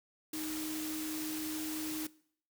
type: tone in noise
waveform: sine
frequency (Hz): 311.1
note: D#4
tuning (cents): 0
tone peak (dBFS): -38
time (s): 0.33-2.07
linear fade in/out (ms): 5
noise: white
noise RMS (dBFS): -42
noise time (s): 0.33-2.07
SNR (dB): +1
effects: noise-tail reverb RT60 0.6 s tail -21 dB re dry